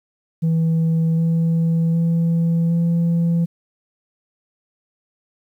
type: tone with pitch steps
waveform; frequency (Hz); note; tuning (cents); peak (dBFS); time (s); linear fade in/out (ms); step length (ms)
sine; 163.1 / 165 / 166.91 / 168.85; E3 / E3 / E3 / E3; -18 / +2 / +22 / +42; -12; 0.42-3.46; 20; 760
effects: tanh soft clip ceiling -14 dBFS + 9-bit